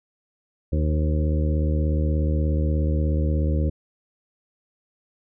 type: harmonic tone with a mistuned harmonic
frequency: 76.7 Hz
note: D#2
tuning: 24 cents flat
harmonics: 1 / 2 / 3 / 4 / 5 / 6 / 7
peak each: -20 / -27 / -32 / -31 / -37 / -37 / -34 dBFS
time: 0.72-3.7 s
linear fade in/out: 10 ms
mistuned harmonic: 6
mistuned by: +26 cents
effects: none